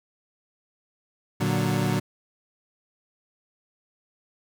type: chord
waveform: 30% pulse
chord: Bb augmented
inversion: none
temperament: equal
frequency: 116.54 / 146.83 / 185 Hz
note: Bb2 / D3 / F#3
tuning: 0 / 0 / 0 cents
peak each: -24 dBFS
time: 1.4-2 s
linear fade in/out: 10 ms
effects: none